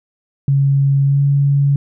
sine tone with pitch glide, 138.59 to 140.77 Hz, C#3 to C#3, 0 to +27 cents, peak -10 dBFS, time 0.48-1.76 s, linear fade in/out 2 ms, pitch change +27 cents, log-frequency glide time 1.04-1.21 s, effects none

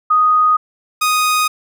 sine / sawtooth tone pair in turn, 1244.5 / 1244.5 Hz, D#6 / D#6, 0 / 0 cents, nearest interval unison, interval 0 cents, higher neither, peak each -9 dBFS, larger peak neither, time 0.1-0.57 / 1.01-1.48 s, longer neither, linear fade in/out 10 ms, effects none

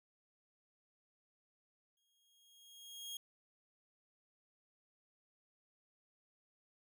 sawtooth tone with exponential growth, 3265 Hz, G#7, 30 cents flat, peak -39 dBFS, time 1.97-3.17 s, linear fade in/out 2 ms, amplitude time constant 260 ms, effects none

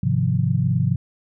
sine chord, F minor seventh, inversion first, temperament equal, 103.83 / 130.81 / 155.56 / 174.61 Hz, Ab2 / C3 / Eb3 / F3, 0 / 0 / 0 / 0 cents, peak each -23 / -20 / -26 / -23 dBFS, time 0.03-0.96 s, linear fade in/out 5 ms, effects none

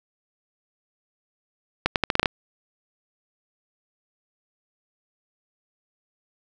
accelerating click train, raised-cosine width 0.3 ms, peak -3 dBFS, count 8, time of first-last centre 1.86-2.258 s, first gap 98 ms, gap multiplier 0.81, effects none

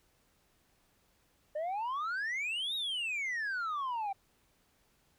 sine exponential two-way sweep, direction up then down, 587.3 to 3835 to 766 Hz, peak -30 dBFS, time 1.55-4.13 s, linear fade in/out 10 ms, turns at 2.75 s, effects tanh soft clip ceiling -32 dBFS + pink hiss -71 dBFS RMS until 5.18 s

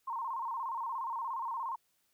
sine tone with vibrato, 990 Hz, B5, 4 cents sharp, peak -34 dBFS, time 0.07-1.76 s, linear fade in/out 10 ms, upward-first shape square, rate 17 Hz, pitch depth 120 cents each way, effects white hiss -75 dBFS RMS until 2.13 s

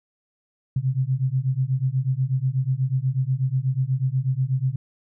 sine beating tone pair, 127.1 / 135.3 Hz, C3 / C#3, -50 / -42 cents, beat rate 8.2 Hz, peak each -23 dBFS, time 0.76-4.76 s, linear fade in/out 5 ms, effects none

